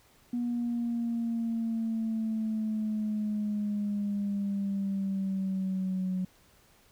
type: exponential sweep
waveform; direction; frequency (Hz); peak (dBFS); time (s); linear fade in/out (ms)
sine; down; 241.7 to 184.3; -27; 0.33-6.25; 5
effects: tanh soft clip ceiling -24 dBFS + pink hiss -62 dBFS RMS until 6.91 s